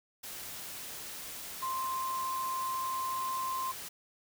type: tone in noise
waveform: sine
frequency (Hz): 1046.5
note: C6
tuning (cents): 0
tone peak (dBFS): -32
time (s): 1.62-3.72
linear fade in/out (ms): 10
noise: white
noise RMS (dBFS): -43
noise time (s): 0.23-3.89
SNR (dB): +8
effects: none